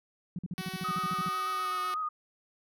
sine tone bursts, 176.4 Hz, F3, 18 cents sharp, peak -32 dBFS, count 13, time 0.36-1.288 s, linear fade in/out 2 ms, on 28 ms, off 47 ms
5% pulse tone with pitch glide, 375.5 to 367.3 Hz, F#4 to F#4, +26 to -13 cents, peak -27 dBFS, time 0.58-1.94 s, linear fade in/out 0 ms, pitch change -39 cents, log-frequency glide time 1.54-1.77 s
sine tone with vibrato, 1244.5 Hz, D#6, in tune, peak -30 dBFS, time 0.84-2.09 s, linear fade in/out 10 ms, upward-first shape square, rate 8 Hz, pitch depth 23 cents each way
effects none

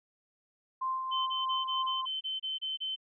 sine tone with tremolo, 1045 Hz, C6, 2 cents flat, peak -29 dBFS, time 0.81-2.06 s, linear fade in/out 10 ms, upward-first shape sine, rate 3.2 Hz, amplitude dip 40%
sine tone bursts, 3074 Hz, G7, 35 cents flat, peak -32 dBFS, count 10, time 1.11-2.962 s, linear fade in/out 20 ms, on 160 ms, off 28 ms
effects none

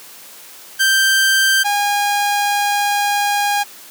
sawtooth tone pair in turn, 1568 / 816.8 Hz, G6 / G#5, 0 / -29 cents, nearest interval major seventh, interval 1129 cents, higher first, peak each -8 / -11 dBFS, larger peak first, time 0.79-1.64 / 1.64-3.64 s, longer second, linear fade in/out 20 ms, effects white hiss -39 dBFS RMS until 3.9 s + high-pass 200 Hz 12 dB/octave

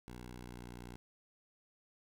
10% pulse tone with pitch glide, 61 to 60.13 Hz, B1 to B1, -21 to -46 cents, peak -39 dBFS, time 0.08-0.96 s, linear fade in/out 0 ms, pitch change -25 cents, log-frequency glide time 0.44-0.66 s, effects none

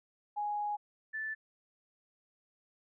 sine tone pair in turn, 830.6 / 1755.1 Hz, G#5 / A6, 0 / -5 cents, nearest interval octave + minor second, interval 1295 cents, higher second, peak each -32 / -35 dBFS, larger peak first, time 0.36-0.77 / 1.13-1.35 s, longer first, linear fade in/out 20 ms, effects none

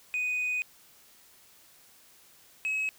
sine tone pair in turn, 2489 / 2563 Hz, D#7 / E7, 0 / -49 cents, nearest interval minor second, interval 51 cents, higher second, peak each -25 dBFS, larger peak neither, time 0.14-0.62 / 2.65-2.89 s, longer first, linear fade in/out 0 ms, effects tanh soft clip ceiling -26 dBFS + white hiss -58 dBFS RMS until 2.98 s

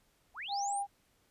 sine linear sweep, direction up, 606 to 9956 Hz, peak -39 dBFS, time 0.34-0.83 s, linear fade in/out 50 ms
sine tone, 803 Hz, G5, 41 cents sharp, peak -32 dBFS, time 0.48-0.87 s, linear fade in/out 50 ms
effects pink hiss -71 dBFS RMS until 1.3 s + resampled to 32000 Hz

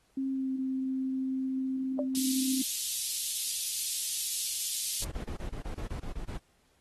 sine tone with pitch glide, 267.8 to 262.9 Hz, C4 to C4, +40 to +8 cents, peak -29 dBFS, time 0.17-2.62 s, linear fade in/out 5 ms, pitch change -32 cents, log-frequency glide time 0.28-0.52 s
sine tone with exponential decay, 587.3 Hz, D5, in tune, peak -24 dBFS, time 1.99-2.09 s, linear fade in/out 1 ms, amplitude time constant 20 ms
white high-pass noise, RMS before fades -32 dBFS, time 2.15-5.04 s, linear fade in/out 0 ms, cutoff 3300 Hz, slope 24 dB/octave
brown noise bursts, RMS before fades -36 dBFS, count 11, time 5.02-6.377 s, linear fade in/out 5 ms, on 97 ms, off 29 ms
effects pink hiss -69 dBFS RMS until 6.8 s + AAC 32 kbps

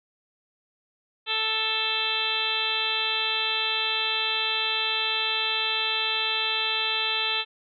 harmonic tone with a mistuned harmonic, 440 Hz, A4, in tune, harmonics 1 / 2 / 3 / 4 / 5 / 6 / 7 / 8 / 9, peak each -39 / -35 / -35 / -36 / -38 / -29 / -30 / -30 / -32 dBFS, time 1.26-7.45 s, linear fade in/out 50 ms, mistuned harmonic 7, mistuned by +52 cents, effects none

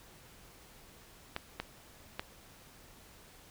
clicks, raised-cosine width 0.3 ms, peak -19 dBFS, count 3, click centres 1.364 / 1.6 / 2.195 s, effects pink hiss -57 dBFS RMS until 3.5 s

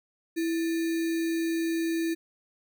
sine tone with sample-and-hold, 329.6 Hz, E4, in tune, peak -25 dBFS, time 0.36-2.15 s, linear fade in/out 20 ms, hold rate 2100 Hz, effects none

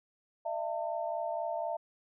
sine tone cluster, 611 / 675 / 902 Hz, D#5 / E5 / A5, -32 / +41 / +43 cents, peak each -38 / -34 / -39 dBFS, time 0.45-1.77 s, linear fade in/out 10 ms, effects none

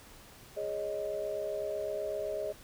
sine chord, Ab suspended fourth, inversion none, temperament equal, 415.3 / 554.4 / 622.3 Hz, Ab4 / Db5 / Eb5, 0 / 0 / 0 cents, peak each -38 / -39 / -35 dBFS, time 0.56-2.53 s, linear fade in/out 20 ms, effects pink hiss -54 dBFS RMS until 2.63 s

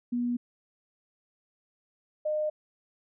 sine tone pair in turn, 242.2 / 610.3 Hz, B3 / D#5, -34 / -34 cents, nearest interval octave + major third, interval 1600 cents, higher second, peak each -26 dBFS, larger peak neither, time 0.12-0.37 / 2.25-2.5 s, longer neither, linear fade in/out 10 ms, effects none

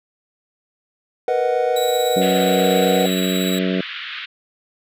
triangle chord, B major seventh, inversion third, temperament equal, 466.2 / 493.9 / 622.3 / 740 Hz, A#4 / B4 / D#5 / F#5, 0 / 0 / 0 / 0 cents, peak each -22 / -17 / -23 / -20 dBFS, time 1.28-3.06 s, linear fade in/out 2 ms
sawtooth tone with tremolo, 3877 Hz, B7, 33 cents flat, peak -21 dBFS, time 1.76-3.59 s, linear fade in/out 5 ms, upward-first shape sine, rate 17 Hz, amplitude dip 35%
harmonic tone, 93 Hz, F#2, 9 cents sharp, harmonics 2 / 3 / 4 / 5 / 6 / 7, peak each -20 / -24 / -26 / -28 / -30 / -31 dBFS, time 2.16-3.81 s, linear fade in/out 5 ms
white band-pass noise, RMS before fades -31 dBFS, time 2.21-4.26 s, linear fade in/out 10 ms, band 1300 to 3700 Hz, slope 48 dB/octave
effects none

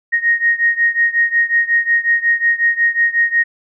sine beating tone pair, 1864.7 / 1870.2 Hz, A#6 / A#6, 0 / +5 cents, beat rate 5.5 Hz, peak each -14 / -16 dBFS, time 0.12-3.44 s, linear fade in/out 20 ms, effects none

